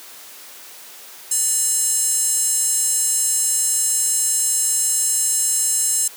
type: tone with high-pass filter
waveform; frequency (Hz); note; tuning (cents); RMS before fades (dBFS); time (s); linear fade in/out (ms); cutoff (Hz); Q
square; 587.3; D5; 0; -19; 1.31-6.08; 5; 8000; 4.8
effects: white hiss -40 dBFS RMS until 6.16 s + high-pass 300 Hz 12 dB/octave